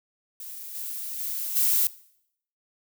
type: noise with level steps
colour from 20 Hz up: violet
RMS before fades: -39 / -34 / -31 / -22 dBFS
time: 0.4-1.87 s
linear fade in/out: 2 ms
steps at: 0.74 / 1.18 / 1.55 s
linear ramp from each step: 20 ms
effects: noise-tail reverb RT60 0.7 s tail -20 dB re dry